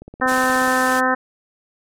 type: click train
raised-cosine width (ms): 2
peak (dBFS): -24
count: 12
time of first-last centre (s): 0.02-0.679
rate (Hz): 16.7
type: harmonic tone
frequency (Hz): 257.1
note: C4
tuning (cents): -30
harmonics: 1 / 2 / 3 / 4 / 5 / 6 / 7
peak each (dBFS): -23 / -23 / -23 / -23 / -23 / -23 / -23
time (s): 0.21-1.15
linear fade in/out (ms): 10
type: low-pass noise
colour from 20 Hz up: white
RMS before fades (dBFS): -31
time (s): 0.27-1.01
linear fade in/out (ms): 20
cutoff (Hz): 11000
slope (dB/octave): 24
effects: none